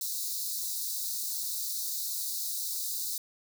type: high-pass noise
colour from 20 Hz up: white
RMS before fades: -34 dBFS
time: 0.01-3.18 s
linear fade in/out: 2 ms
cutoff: 3800 Hz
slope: 96 dB/octave
effects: none